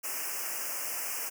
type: band-stop noise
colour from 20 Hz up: white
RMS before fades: -35 dBFS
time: 0.03-1.3 s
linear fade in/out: 20 ms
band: 2900 to 5000 Hz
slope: 96 dB/octave
effects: high-pass 400 Hz 12 dB/octave